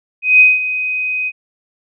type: tone with ADSR envelope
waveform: sine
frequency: 2509 Hz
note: D#7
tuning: 14 cents sharp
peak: -3 dBFS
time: 0.22-1.32 s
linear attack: 180 ms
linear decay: 190 ms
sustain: -13 dB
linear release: 46 ms
effects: none